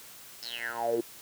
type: tone with band-pass filter sweep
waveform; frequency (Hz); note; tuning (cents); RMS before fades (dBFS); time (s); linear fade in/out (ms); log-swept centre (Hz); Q
10% pulse; 117.9; A#2; +20; -32; 0.42-1.01; 10; 5300 to 330; 9.8
effects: white hiss -49 dBFS RMS until 1.21 s + high-pass 60 Hz 12 dB/octave